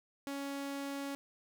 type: tone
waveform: sawtooth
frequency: 278.8 Hz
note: C#4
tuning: 10 cents sharp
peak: -34 dBFS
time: 0.27-1.15 s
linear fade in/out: 0 ms
effects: none